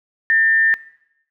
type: tone with frequency modulation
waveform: sine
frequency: 1800 Hz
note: A6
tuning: 39 cents sharp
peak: -12 dBFS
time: 0.3-0.74 s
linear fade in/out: 0 ms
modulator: 145 Hz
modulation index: 0.29
effects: noise-tail reverb RT60 0.8 s tail -20 dB re dry